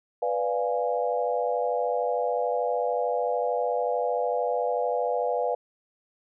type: chord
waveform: sine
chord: B diminished seventh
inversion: none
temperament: equal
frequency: 493.9 / 587.3 / 698.5 / 830.6 Hz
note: B4 / D5 / F5 / Ab5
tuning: 0 / 0 / 0 / 0 cents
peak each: -27 / -30 / -29 / -32 dBFS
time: 0.22-5.55 s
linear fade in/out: 5 ms
effects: none